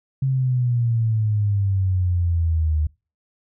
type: exponential sweep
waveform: sine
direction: down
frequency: 135.3 to 75.4 Hz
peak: -17 dBFS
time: 0.22-2.87 s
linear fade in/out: 5 ms
effects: noise-tail reverb RT60 0.3 s tail -25 dB re dry